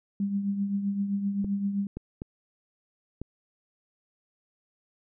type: tone with tremolo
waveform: sine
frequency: 199.7 Hz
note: G3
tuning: 32 cents sharp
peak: -23 dBFS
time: 0.2-1.87 s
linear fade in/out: 2 ms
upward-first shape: triangle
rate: 7.7 Hz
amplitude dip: 60%
type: clicks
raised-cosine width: 3 ms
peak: -22 dBFS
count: 4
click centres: 1.445 / 1.97 / 2.219 / 3.216 s
effects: none